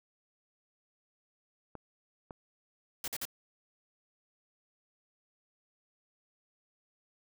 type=clicks; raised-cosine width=1 ms; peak=-29 dBFS; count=3; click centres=1.753 / 2.308 / 3.074 s
type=noise bursts; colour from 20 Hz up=white; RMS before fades=-37 dBFS; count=3; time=3.04-3.253 s; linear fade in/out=2 ms; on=39 ms; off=48 ms
effects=none